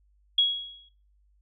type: tone with exponential decay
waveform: sine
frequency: 3322 Hz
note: G#7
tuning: in tune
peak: -16 dBFS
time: 0.38-0.89 s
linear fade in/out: 5 ms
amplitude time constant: 110 ms
effects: noise-tail reverb RT60 0.5 s tail -18 dB re dry + added 50 Hz sine -61 dBFS peak until 1.41 s